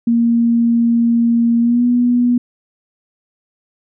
sine tone with pitch glide, 233.6 to 243.4 Hz, A#3 to B3, +4 to -25 cents, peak -10 dBFS, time 0.07-2.38 s, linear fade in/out 5 ms, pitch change +71 cents, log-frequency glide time 1.6-1.84 s, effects none

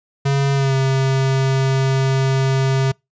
square tone with pitch glide, 138.59 to 133.87 Hz, C#3 to C3, 0 to +40 cents, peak -15 dBFS, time 0.25-2.92 s, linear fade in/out 10 ms, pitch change -60 cents, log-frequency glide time 0.54-0.74 s, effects noise-tail reverb RT60 0.2 s tail -26 dB re dry + resampled to 16000 Hz

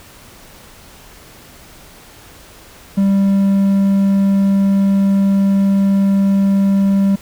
triangle tone, 196.6 Hz, G3, 5 cents sharp, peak -8 dBFS, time 2.97-7.16 s, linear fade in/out 10 ms, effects pink hiss -41 dBFS RMS until 7.21 s

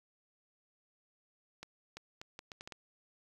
accelerating click train, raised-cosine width 0.2 ms, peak -28 dBFS, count 8, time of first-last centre 1.63-2.722 s, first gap 340 ms, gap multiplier 0.72, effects 9-bit

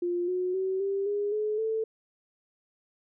sine tone with pitch steps, 350.8 / 364.6 / 379 / 394 / 409.5 / 425.7 / 442.5 Hz, F4 / F#4 / F#4 / G4 / G#4 / G#4 / A4, +8 / -25 / +42 / +9 / -24 / +43 / +10 cents, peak -26 dBFS, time 0.02-1.84 s, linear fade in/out 5 ms, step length 260 ms, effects none

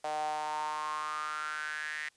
sawtooth tone with high-pass filter sweep, 152.5 Hz, D#3, 34 cents flat, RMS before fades -36 dBFS, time 0.04-2.09 s, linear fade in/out 5 ms, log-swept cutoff 690 to 1900 Hz, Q 7.6, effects white hiss -68 dBFS RMS until 2.16 s + resampled to 22050 Hz

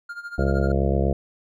triangle tone with tremolo, 1407 Hz, F6, 12 cents sharp, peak -28 dBFS, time 0.09-0.72 s, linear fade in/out 5 ms, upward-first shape sine, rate 13 Hz, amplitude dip 80%
harmonic tone, 68.3 Hz, C#2, 25 cents flat, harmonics 1 / 2 / 3 / 5 / 6 / 7 / 8 / 9 / 10, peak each -22 / -25 / -27 / -29 / -30 / -30 / -31 / -32 / -32 dBFS, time 0.38-1.13 s, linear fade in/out 5 ms
effects none

